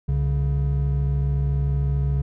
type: tone pair together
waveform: triangle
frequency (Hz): 66.4 / 140.09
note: C2 / C#3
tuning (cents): +26 / +19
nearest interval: octave + minor second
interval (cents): 1293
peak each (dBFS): -20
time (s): 0.08-2.22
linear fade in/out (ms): 10
effects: none